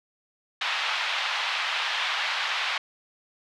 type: band-pass noise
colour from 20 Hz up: white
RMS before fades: -28 dBFS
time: 0.61-2.78 s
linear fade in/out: 5 ms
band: 790 to 3600 Hz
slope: 24 dB/octave
effects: none